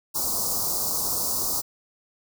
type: band-stop noise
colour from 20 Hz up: white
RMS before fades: -26 dBFS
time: 0.14-1.62 s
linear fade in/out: 20 ms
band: 1200 to 4500 Hz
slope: 48 dB/octave
effects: none